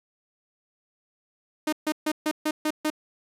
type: tone bursts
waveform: sawtooth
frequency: 307 Hz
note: D#4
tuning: 23 cents flat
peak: -19 dBFS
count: 7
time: 1.67-2.902 s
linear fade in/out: 5 ms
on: 56 ms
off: 140 ms
effects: resampled to 32000 Hz + 9-bit